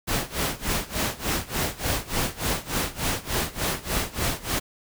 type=noise with tremolo; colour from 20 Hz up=pink; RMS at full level=-24 dBFS; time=0.07-4.6 s; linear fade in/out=20 ms; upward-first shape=sine; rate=3.4 Hz; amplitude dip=90%; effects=none